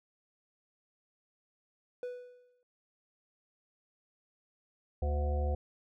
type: tone with exponential decay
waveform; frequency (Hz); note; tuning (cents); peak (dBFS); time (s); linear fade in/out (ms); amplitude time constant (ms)
triangle; 493.9; B4; 0; -32; 2.03-2.63; 1; 130
type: harmonic tone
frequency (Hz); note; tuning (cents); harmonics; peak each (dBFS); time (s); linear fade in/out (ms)
73.2; D2; -5; 1 / 3 / 5 / 7 / 9 / 10; -29 / -46 / -45 / -39 / -48 / -42; 5.02-5.55; 5
effects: none